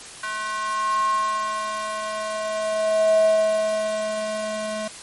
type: tone with high-pass filter sweep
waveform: square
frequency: 215 Hz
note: A3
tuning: 40 cents flat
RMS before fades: -23 dBFS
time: 0.23-4.88 s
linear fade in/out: 5 ms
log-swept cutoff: 1300 to 430 Hz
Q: 8.9
effects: white hiss -39 dBFS RMS until 5.02 s + MP3 48 kbps